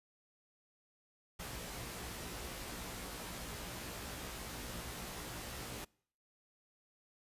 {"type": "noise with comb filter", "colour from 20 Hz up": "pink", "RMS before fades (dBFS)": -45, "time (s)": [1.39, 5.85], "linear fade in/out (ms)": 10, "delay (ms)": 17, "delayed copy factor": 0.7, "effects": ["noise-tail reverb RT60 0.6 s tail -26 dB re dry", "resampled to 32000 Hz"]}